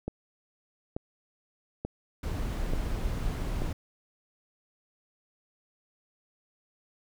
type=click train; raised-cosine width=2 ms; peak=-19 dBFS; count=5; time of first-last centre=0.08-3.62 s; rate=1.13 Hz
type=noise; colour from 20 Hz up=brown; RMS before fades=-31 dBFS; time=2.23-3.73 s; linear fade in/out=5 ms
effects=none